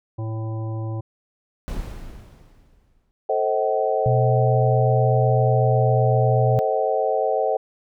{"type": "harmonic tone", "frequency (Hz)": 110.9, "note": "A2", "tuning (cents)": 14, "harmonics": [1, 3, 5, 7, 9], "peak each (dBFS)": [-25, -35, -39, -42, -44], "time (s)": [0.18, 1.01], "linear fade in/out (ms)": 10}
{"type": "noise with exponential decay", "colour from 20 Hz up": "brown", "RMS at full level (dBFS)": -26, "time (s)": [1.68, 3.11], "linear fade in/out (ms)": 0, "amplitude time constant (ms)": 310}
{"type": "chord", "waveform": "sine", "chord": "A diminished seventh", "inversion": "none", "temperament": "just", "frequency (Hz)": [440, 528, 633.6, 760.3], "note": ["A4", "C5", "Eb5", "Gb5"], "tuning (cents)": [0, 16, 31, 47], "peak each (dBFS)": -24, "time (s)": [3.29, 7.57], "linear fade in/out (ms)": 5}
{"type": "tone with pitch glide", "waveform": "sine", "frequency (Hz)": [123.47, 122.19], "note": ["B2", "B2"], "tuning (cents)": [0, -18], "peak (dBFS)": -17, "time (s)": [4.06, 6.59], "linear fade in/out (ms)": 0, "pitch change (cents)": -18, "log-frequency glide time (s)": [5.23, 6.15]}
{"effects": []}